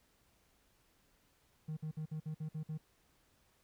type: tone bursts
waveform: triangle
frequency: 155.56 Hz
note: D#3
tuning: in tune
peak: -35 dBFS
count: 8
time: 1.68-2.778 s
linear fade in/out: 10 ms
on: 90 ms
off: 54 ms
effects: tanh soft clip ceiling -32 dBFS + pink hiss -72 dBFS RMS until 3.63 s